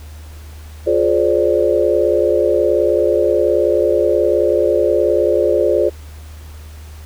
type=chord; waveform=sine; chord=D half-diminished seventh; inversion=first; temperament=just; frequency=352.4 / 422.9 / 528.6 / 587.3 Hz; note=F4 / Ab4 / C5 / D5; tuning=+16 / +31 / +18 / 0 cents; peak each=-17 dBFS; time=0.86-5.9 s; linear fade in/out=20 ms; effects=added 76 Hz sine -32 dBFS peak until 7.05 s + pink hiss -44 dBFS RMS until 7.05 s